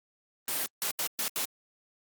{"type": "noise bursts at uneven times", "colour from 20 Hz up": "white", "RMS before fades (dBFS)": -31, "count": 5, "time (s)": [[0.48, 0.66], [0.82, 0.91], [0.99, 1.07], [1.19, 1.28], [1.36, 1.45]], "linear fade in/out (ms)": 0, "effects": ["high-pass 200 Hz 12 dB/octave", "Opus 24 kbps"]}